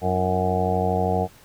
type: harmonic tone with a mistuned harmonic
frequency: 92.5 Hz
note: F#2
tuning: in tune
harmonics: 1 / 2 / 3 / 4 / 5 / 6 / 7 / 8 / 9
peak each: -26 / -27 / -36 / -33 / -26 / -34 / -28 / -25 / -32 dBFS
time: 0.01-1.28 s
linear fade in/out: 50 ms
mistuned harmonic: 4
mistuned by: -90 cents
effects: pink hiss -51 dBFS RMS until 1.44 s